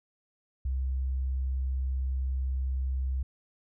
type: tone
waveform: sine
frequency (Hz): 65.41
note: C2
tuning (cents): 0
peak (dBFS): -27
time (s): 0.65-3.23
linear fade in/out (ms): 5
effects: none